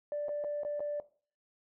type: tone with dropouts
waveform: sine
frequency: 587.3 Hz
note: D5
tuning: in tune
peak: -31 dBFS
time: 0.12-1 s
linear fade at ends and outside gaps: 1 ms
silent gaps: 0.284-0.291 / 0.44-0.445 / 0.634-0.649 / 0.796-0.804 s
effects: noise-tail reverb RT60 0.4 s tail -17 dB re dry + tanh soft clip ceiling -28 dBFS